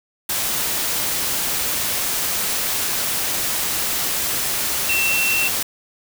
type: tone in noise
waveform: sine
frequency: 2701 Hz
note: E7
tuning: 42 cents sharp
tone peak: -18 dBFS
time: 4.89-5.48 s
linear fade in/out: 5 ms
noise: white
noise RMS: -22 dBFS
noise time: 0.29-5.63 s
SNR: +1 dB
effects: none